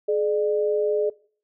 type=tone pair together; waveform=sine; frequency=423.7 / 599.2 Hz; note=G#4 / D5; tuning=+35 / +35 cents; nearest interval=tritone; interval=600 cents; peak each=-20 / -25 dBFS; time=0.08-1.1 s; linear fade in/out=10 ms; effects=noise-tail reverb RT60 0.5 s tail -22 dB re dry